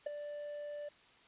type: tone with ADSR envelope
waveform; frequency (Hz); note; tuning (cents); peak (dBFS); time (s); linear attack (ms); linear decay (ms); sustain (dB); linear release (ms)
triangle; 587.3; D5; 0; -29; 0.06-0.89; 8; 7; -10; 8
effects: white hiss -63 dBFS RMS until 1.27 s + resampled to 8000 Hz